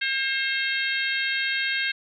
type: harmonic tone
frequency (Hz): 535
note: C5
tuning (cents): +38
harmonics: 3 / 4 / 5 / 6 / 7 / 8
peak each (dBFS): -27 / -29 / -31 / -33 / -34 / -35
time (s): 0.01-1.92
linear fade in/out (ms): 10
effects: none